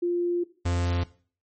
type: tone pair in turn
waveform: sine / 45% pulse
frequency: 349.2 / 87.3 Hz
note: F4 / F2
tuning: 0 / 0 cents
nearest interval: 2 octaves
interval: 2400 cents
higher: first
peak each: -22 / -23 dBFS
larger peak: first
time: 0.02-0.44 / 0.65-1.04 s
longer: first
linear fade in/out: 10 ms
effects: noise-tail reverb RT60 0.4 s tail -17 dB re dry + MP3 32 kbps